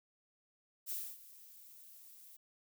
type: noise with ADSR envelope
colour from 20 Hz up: violet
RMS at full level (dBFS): -39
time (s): 0.86-2.37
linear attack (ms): 49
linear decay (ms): 260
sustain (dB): -18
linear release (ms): 10
effects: none